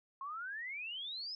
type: exponential sweep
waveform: sine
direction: up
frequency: 1060 to 5274 Hz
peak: -40 dBFS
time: 0.21-1.35 s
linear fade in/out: 2 ms
effects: none